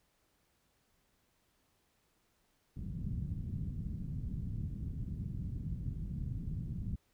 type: low-pass noise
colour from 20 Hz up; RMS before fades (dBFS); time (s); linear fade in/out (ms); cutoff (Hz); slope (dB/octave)
white; -39; 2.76-6.96; 10; 170; 24
effects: pink hiss -75 dBFS RMS until 7.13 s